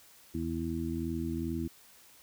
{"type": "harmonic tone", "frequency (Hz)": 82.41, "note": "E2", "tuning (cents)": 0, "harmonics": [1, 2, 3, 4], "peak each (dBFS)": [-38, -39, -36, -36], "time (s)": [0.34, 1.68], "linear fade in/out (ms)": 10, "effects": ["white hiss -58 dBFS RMS until 2.22 s"]}